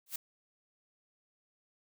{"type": "noise with exponential growth", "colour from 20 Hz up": "blue", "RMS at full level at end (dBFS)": -31, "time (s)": [0.06, 0.16], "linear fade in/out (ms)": 5, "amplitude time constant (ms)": 20, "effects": []}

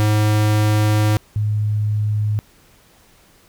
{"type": "tone pair in turn", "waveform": ["square", "sine"], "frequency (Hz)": [106.3, 105.63], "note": ["G#2", "G#2"], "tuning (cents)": [41, 30], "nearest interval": "unison", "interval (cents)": 11, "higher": "first", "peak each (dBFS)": [-14, -16], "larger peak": "first", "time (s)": [[0, 1.17], [1.36, 2.39]], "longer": "first", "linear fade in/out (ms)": 0, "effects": ["pink hiss -52 dBFS RMS until 3.48 s"]}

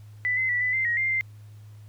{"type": "tone with pitch steps", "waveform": "sine", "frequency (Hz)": [1989, 2053, 1958, 1998, 2082, 1891, 2101, 2088], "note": ["B6", "C7", "B6", "B6", "C7", "A#6", "C7", "C7"], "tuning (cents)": [12, -33, -15, 20, -9, 24, 7, -4], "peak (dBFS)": -22, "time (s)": [0.25, 1.21], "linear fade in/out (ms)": 0, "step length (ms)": 120, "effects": ["added 105 Hz sine -43 dBFS peak until 1.88 s", "pink hiss -62 dBFS RMS until 1.88 s"]}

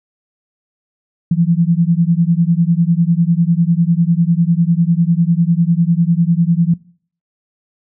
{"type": "beating tone pair", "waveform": "sine", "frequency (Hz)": [164.81, 174.81], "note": ["E3", "F3"], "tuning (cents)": [0, 2], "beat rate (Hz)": 10, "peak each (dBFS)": -13, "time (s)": [1.31, 6.74], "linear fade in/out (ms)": 5, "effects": ["noise-tail reverb RT60 0.5 s tail -21 dB re dry"]}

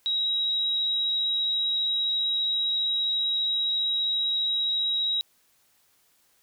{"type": "tone with vibrato", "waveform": "sine", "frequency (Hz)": 3837, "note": "A#7", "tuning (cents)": 49, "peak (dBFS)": -23, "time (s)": [0.06, 5.21], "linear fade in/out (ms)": 0, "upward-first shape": "sine", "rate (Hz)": 15, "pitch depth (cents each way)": 8, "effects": ["white hiss -65 dBFS RMS until 6.42 s"]}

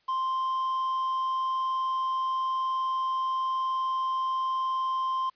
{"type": "tone with quantisation", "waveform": "triangle", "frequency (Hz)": 1046.5, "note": "C6", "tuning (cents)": 0, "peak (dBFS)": -24, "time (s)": [0.08, 5.3], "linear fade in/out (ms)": 10, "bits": 8, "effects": ["white hiss -68 dBFS RMS until 5.35 s", "resampled to 11025 Hz"]}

